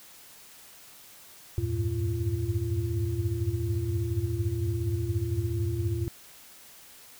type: tone cluster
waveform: sine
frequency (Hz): 81.9 / 96.1 / 100.3 / 113.4 / 342.6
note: E2 / G2 / G2 / A#2 / F4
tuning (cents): -11 / -34 / +40 / -47 / -33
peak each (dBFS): -33 / -32 / -36 / -30 / -34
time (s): 1.58-6.08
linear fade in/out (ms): 0
effects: white hiss -51 dBFS RMS until 7.19 s